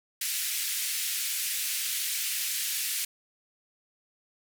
white band-pass noise, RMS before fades -31 dBFS, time 0.21-3.05 s, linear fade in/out 5 ms, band 1900 to 15000 Hz, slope 24 dB/octave, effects none

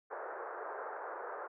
pink band-pass noise, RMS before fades -43 dBFS, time 0.1-1.48 s, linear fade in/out 20 ms, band 410 to 1600 Hz, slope 48 dB/octave, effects none

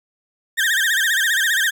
35% pulse tone with vibrato, 1706 Hz, G#6, 46 cents sharp, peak -14 dBFS, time 0.57-1.71 s, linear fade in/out 20 ms, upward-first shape sine, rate 15 Hz, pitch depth 170 cents each way, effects none

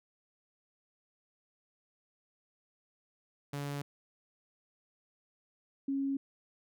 sawtooth / sine tone pair in turn, 142.8 / 274.3 Hz, D3 / C#4, -48 / -18 cents, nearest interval major seventh, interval 1130 cents, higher second, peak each -32 / -30 dBFS, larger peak second, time 3.53-3.82 / 5.88-6.17 s, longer neither, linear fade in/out 5 ms, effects none

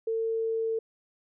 sine tone, 449.8 Hz, A4, 38 cents sharp, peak -26 dBFS, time 0.07-0.79 s, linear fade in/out 5 ms, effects none

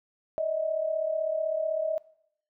sine tone pair together, 603.1 / 639 Hz, D5 / D#5, +46 / +46 cents, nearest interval minor second, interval 100 cents, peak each -32 / -27 dBFS, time 0.38-1.98 s, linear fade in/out 0 ms, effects noise-tail reverb RT60 0.7 s tail -20 dB re dry

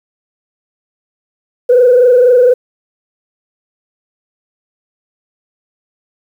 sine tone with frequency modulation, 495.6 Hz, B4, 6 cents sharp, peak -3 dBFS, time 1.69-2.54 s, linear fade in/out 10 ms, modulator 24.1 Hz, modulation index 0.76, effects tanh soft clip ceiling 0 dBFS + 7-bit

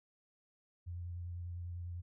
sine tone with vibrato, 87.31 Hz, F2, in tune, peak -40 dBFS, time 0.86-2.02 s, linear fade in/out 20 ms, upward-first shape square, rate 10 Hz, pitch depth 16 cents each way, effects none

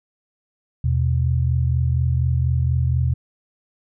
sine tone pair together, 81.3 / 125.47 Hz, E2 / B2, -23 / +28 cents, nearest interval minor sixth, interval 751 cents, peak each -19 dBFS, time 0.84-3.14 s, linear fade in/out 5 ms, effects none

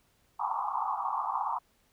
pink band-pass noise, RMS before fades -32 dBFS, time 0.39-1.59 s, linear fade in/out 10 ms, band 770 to 1200 Hz, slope 96 dB/octave, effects pink hiss -69 dBFS RMS until 1.92 s

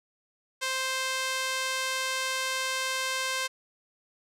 sawtooth tone with high-pass filter, 523.3 Hz, C5, in tune, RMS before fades -30 dBFS, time 0.61-3.48 s, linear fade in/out 20 ms, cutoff 1300 Hz, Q 0.6, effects low-pass 10000 Hz 12 dB/octave

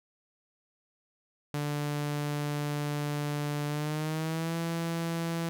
sawtooth tone with pitch glide, 146.83 to 166.73 Hz, D3 to E3, 0 to +20 cents, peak -26 dBFS, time 1.54-5.49 s, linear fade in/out 0 ms, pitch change +220 cents, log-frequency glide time 3.67-4.56 s, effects none

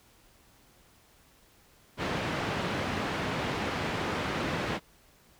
pink band-pass noise, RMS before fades -32 dBFS, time 1.97-4.8 s, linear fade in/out 50 ms, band 110 to 2900 Hz, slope 12 dB/octave, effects pink hiss -61 dBFS RMS until 5.39 s

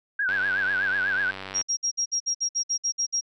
sine tone with vibrato, 1568 Hz, G6, in tune, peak -22 dBFS, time 0.19-1.31 s, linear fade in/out 5 ms, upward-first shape triangle, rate 8.1 Hz, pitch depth 140 cents each way
click train, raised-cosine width 0.3 ms, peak -19 dBFS, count 128, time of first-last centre 0.29-1.613 s, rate 96 Hz
sine tone bursts, 5620 Hz, F8, 10 cents sharp, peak -22 dBFS, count 12, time 1.54-3.211 s, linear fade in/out 20 ms, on 87 ms, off 57 ms
effects none

